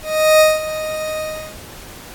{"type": "tone with ADSR envelope", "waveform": "40% pulse", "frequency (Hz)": 622.3, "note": "D#5", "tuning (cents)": 0, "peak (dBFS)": -6, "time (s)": [0.02, 1.57], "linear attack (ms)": 380, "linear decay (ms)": 190, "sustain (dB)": -14, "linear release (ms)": 360, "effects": ["pink hiss -37 dBFS RMS until 2.14 s", "AAC 64 kbps"]}